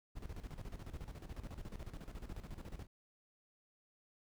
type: noise with tremolo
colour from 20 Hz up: brown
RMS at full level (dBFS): -45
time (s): 0.15-2.87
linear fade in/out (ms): 20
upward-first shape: square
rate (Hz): 14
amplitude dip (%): 70
effects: none